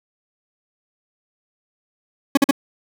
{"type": "tone bursts", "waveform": "40% pulse", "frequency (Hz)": 277.8, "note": "C#4", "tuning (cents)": 4, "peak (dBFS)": -9, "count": 3, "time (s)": [2.35, 2.511], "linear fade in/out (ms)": 5, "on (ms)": 23, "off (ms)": 46, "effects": []}